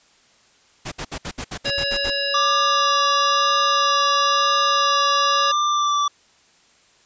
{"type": "noise bursts", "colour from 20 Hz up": "pink", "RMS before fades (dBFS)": -29, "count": 10, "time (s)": [0.85, 2.106], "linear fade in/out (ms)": 10, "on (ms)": 68, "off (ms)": 64}
{"type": "harmonic tone", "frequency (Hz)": 560, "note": "C#5", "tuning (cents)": 18, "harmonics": [1, 3, 5, 7, 9], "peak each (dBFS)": [-27, -27, -27, -27, -27], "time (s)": [1.65, 5.52], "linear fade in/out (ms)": 10}
{"type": "tone with vibrato", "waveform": "square", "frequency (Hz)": 1174.7, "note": "D6", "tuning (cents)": 0, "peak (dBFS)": -18, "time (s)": [2.34, 6.08], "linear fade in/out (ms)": 5, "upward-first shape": "sine", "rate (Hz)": 1, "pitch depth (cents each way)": 20}
{"effects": ["white hiss -56 dBFS RMS until 7.05 s", "resampled to 16000 Hz"]}